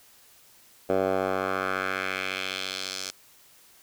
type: tone with band-pass filter sweep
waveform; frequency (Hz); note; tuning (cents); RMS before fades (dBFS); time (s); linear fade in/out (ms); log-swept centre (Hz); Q
10% pulse; 94.6; F#2; +39; -29; 0.89-3.11; 10; 570 to 5800; 1.7
effects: white hiss -56 dBFS RMS until 3.82 s